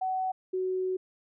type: tone pair in turn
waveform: sine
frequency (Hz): 751 / 372.2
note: F#5 / F#4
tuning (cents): +26 / +10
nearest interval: octave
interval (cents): 1216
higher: first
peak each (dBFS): -27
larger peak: neither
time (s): 0.01-0.32 / 0.53-0.97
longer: second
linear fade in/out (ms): 10
effects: none